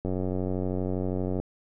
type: click train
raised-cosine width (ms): 2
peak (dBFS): -17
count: 126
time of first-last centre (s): 0.05-1.4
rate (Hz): 92.6
effects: none